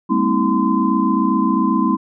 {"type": "tone cluster", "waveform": "sine", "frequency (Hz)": [199.6, 227.2, 262.4, 321.7, 1028], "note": ["G3", "A#3", "C4", "E4", "C6"], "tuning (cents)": [32, -44, 5, -42, -31], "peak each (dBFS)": -20, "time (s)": [0.09, 1.97], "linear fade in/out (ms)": 20, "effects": []}